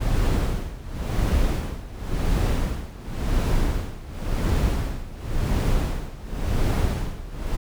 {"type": "noise with tremolo", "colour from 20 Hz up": "brown", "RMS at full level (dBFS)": -20, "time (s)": [0, 7.57], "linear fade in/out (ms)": 20, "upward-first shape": "sine", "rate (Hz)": 0.93, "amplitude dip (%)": 85, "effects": []}